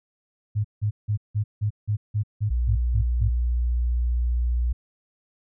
sine tone bursts, 105.2 Hz, G#2, 23 cents sharp, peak -20 dBFS, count 11, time 0.55-3.295 s, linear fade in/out 20 ms, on 95 ms, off 170 ms
sine tone with vibrato, 60 Hz, B1, 49 cents flat, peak -20 dBFS, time 2.5-4.73 s, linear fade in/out 10 ms, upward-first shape sine, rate 15 Hz, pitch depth 8 cents each way
effects none

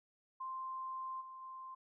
sine tone with level steps, 1046.5 Hz, C6, in tune, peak -40 / -48 / -46 dBFS, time 0.4-1.75 s, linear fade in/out 10 ms, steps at 1.2 / 1.41 s, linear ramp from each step 20 ms, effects none

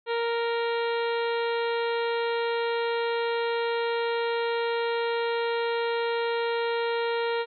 harmonic tone with a mistuned harmonic, 466.2 Hz, A#4, in tune, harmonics 1 / 2 / 3 / 4 / 5 / 6 / 7 / 8 / 9, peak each -26 / -32 / -36 / -38 / -40 / -42 / -43 / -44 / -45 dBFS, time 0.06-7.46 s, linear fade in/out 50 ms, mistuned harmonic 9, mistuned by -41 cents, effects none

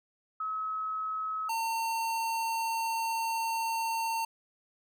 sine / square tone pair in turn, 1284 / 907.9 Hz, E6 / A#5, -46 / -46 cents, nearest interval tritone, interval 600 cents, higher first, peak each -31 / -30 dBFS, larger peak second, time 0.4-1.49 / 1.49-4.25 s, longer second, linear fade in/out 5 ms, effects none

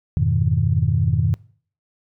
sine chord, F half-diminished seventh, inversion none, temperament equal, 87.31 / 103.83 / 123.47 / 155.56 Hz, F2 / Ab2 / Cb3 / Eb3, 0 / 0 / 0 / 0 cents, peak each -21 dBFS, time 0.17-1.34 s, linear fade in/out 0 ms, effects noise-tail reverb RT60 0.5 s tail -23 dB re dry + tanh soft clip ceiling -5 dBFS

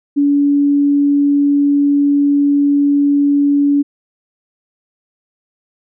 sine tone, 285.4 Hz, D4, 49 cents flat, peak -9 dBFS, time 0.16-3.83 s, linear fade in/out 20 ms, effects none

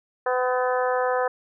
harmonic tone with a mistuned harmonic, 252.5 Hz, B3, 39 cents sharp, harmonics 2 / 3 / 4 / 5 / 6 / 7, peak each -23 / -27 / -29 / -31 / -33 / -34 dBFS, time 0.26-1.28 s, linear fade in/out 5 ms, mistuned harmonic 7, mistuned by -23 cents, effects none

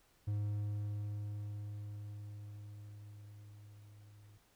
triangle tone with level ramp, 103.7 Hz, G#2, 2 cents flat, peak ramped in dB -31 to -55 dBFS, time 0.27-4.38 s, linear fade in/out 10 ms, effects pink hiss -70 dBFS RMS until 4.55 s

